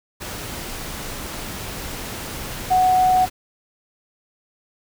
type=tone in noise; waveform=sine; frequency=740 Hz; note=F#5; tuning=in tune; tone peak=-13 dBFS; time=2.7-3.26 s; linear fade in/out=20 ms; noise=pink; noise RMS=-31 dBFS; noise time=0.2-3.3 s; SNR=+15 dB; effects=none